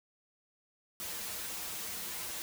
white noise with comb filter, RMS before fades -40 dBFS, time 1-2.42 s, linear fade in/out 0 ms, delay 7.4 ms, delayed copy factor -0.95, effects none

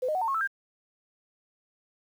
sine tone with pitch steps, 508 / 614.7 / 743.8 / 899.9 / 1088.9 / 1317.6 / 1594.3 Hz, B4 / D#5 / F#5 / A5 / C#6 / E6 / G6, +49 / -21 / +9 / +39 / -31 / -1 / +29 cents, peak -25 dBFS, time 0.02-0.475 s, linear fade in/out 10 ms, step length 65 ms, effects 9-bit

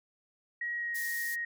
sine tone with pitch glide, 1900 to 1876 Hz, A#6 to A#6, +33 to +11 cents, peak -32 dBFS, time 0.61-1.45 s, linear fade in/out 5 ms, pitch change -22 cents, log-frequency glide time 0.75-0.99 s
white high-pass noise, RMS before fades -41 dBFS, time 0.94-1.36 s, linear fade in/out 20 ms, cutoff 4500 Hz, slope 24 dB/octave
effects none

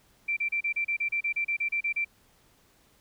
sine tone bursts, 2349 Hz, D7, in tune, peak -25 dBFS, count 15, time 0.28-2.048 s, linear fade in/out 10 ms, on 88 ms, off 32 ms, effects pink hiss -63 dBFS RMS until 3 s

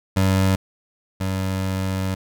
25% pulse tone pair in turn, 95.4 / 94.92 Hz, G2 / F#2, -47 / +45 cents, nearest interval unison, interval 8 cents, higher first, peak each -12 / -18 dBFS, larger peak first, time 0.16-0.56 / 1.2-2.15 s, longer second, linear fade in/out 10 ms, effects none

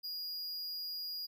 square tone, 4865 Hz, D#8, 40 cents flat, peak -39 dBFS, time 0.03-1.27 s, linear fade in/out 20 ms, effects none

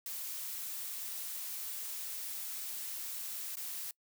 blue noise with dropouts, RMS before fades -41 dBFS, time 0.06-3.91 s, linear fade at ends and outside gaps 2 ms, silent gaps 3.556-3.569 s, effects noise-tail reverb RT60 0.1 s tail -24 dB re dry

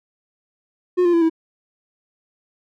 triangle tone with pitch steps, 360 / 347.9 / 336.3 / 325 Hz, F#4 / F4 / E4 / E4, -47 / -7 / +35 / -24 cents, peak -11 dBFS, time 0.97-1.298 s, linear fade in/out 20 ms, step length 82 ms, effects none

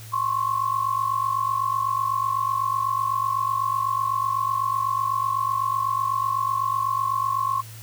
sine tone pair together, 1056 / 1104 Hz, C6 / C#6, +16 / -7 cents, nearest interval minor second, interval 77 cents, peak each -24 dBFS, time 0.12-7.62 s, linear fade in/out 20 ms, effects added 111 Hz sine -39 dBFS peak until 7.82 s + white hiss -45 dBFS RMS until 7.82 s

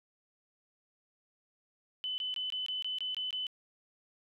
sine tone bursts, 3017 Hz, F#7, 33 cents sharp, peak -33 dBFS, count 9, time 2.04-3.468 s, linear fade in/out 0 ms, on 140 ms, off 21 ms, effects none

